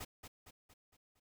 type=noise with echo; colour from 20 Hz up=pink; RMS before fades=-45 dBFS; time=0-0.05 s; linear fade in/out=10 ms; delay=230 ms; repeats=5; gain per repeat=-6 dB; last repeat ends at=1.2 s; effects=none